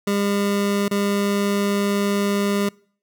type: tone with dropouts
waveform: 25% pulse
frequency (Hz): 201.7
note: G3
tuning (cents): +50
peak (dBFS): -15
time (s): 0.07-2.69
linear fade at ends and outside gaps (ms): 5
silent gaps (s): 0.882-0.911
effects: noise-tail reverb RT60 0.5 s tail -25 dB re dry